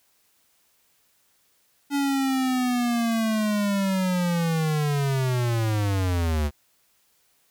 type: linear sweep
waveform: square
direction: down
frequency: 284.8 to 71.3 Hz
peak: -22 dBFS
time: 1.9-6.51 s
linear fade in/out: 50 ms
effects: white hiss -65 dBFS RMS until 7.5 s